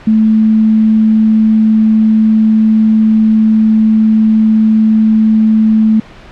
sine tone, 218.6 Hz, A3, 11 cents flat, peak -5 dBFS, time 0.07-6 s, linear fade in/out 5 ms, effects pink hiss -35 dBFS RMS until 6.31 s + low-pass 3000 Hz 12 dB/octave

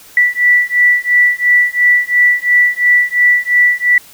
sine beating tone pair, 1961 / 1963.9 Hz, B6 / B6, -13 / -10 cents, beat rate 2.9 Hz, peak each -11 dBFS, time 0.17-3.98 s, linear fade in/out 2 ms, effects white hiss -40 dBFS RMS until 4.13 s

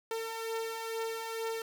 sawtooth beating tone pair, 450 / 452.2 Hz, A4 / A4, +39 / +47 cents, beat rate 2.2 Hz, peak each -37 / -32 dBFS, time 0.11-1.62 s, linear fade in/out 2 ms, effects none

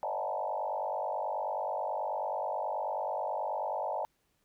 sine tone with frequency modulation, 740 Hz, F#5, in tune, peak -31 dBFS, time 0.03-4.05 s, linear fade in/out 0 ms, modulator 49.3 Hz, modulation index 3.8, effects pink hiss -75 dBFS RMS until 4.44 s

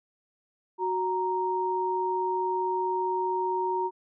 sine tone pair together, 370 / 932.3 Hz, F#4 / A#5, 0 / 0 cents, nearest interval octave + major third, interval 1600 cents, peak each -29 / -27 dBFS, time 0.78-3.91 s, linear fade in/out 50 ms, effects none

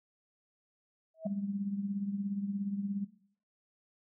sine tone with exponential growth, 645 Hz, E5, 38 cents flat, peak -33 dBFS, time 1.14-1.27 s, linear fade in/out 5 ms, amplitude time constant 28 ms
sine tone with tremolo, 199.8 Hz, G3, 33 cents sharp, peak -29 dBFS, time 1.25-3.05 s, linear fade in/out 10 ms, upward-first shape triangle, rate 17 Hz, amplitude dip 80%
effects noise-tail reverb RT60 0.6 s tail -18 dB re dry

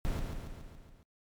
brown noise with echo, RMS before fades -32 dBFS, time 0.05-0.19 s, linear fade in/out 0 ms, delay 140 ms, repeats 6, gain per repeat -4 dB, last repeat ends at 1.03 s, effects noise-tail reverb RT60 0.1 s tail -26 dB re dry + MP3 96 kbps

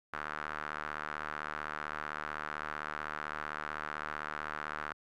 sawtooth tone with band-pass filter, 75.7 Hz, D#2, 47 cents flat, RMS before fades -40 dBFS, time 0.13-4.93 s, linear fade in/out 5 ms, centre 1400 Hz, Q 3.2, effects none

